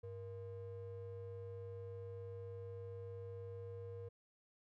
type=ring-modulated tone; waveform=triangle; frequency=285.7 Hz; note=D4; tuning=48 cents flat; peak=-40 dBFS; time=0.03-4.09 s; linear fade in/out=10 ms; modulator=186 Hz; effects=tanh soft clip ceiling -38 dBFS